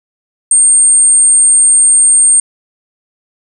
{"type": "tone", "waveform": "sine", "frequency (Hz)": 8630, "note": "C#9", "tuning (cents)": -47, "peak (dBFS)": -4, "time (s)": [0.51, 2.4], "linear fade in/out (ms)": 2, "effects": []}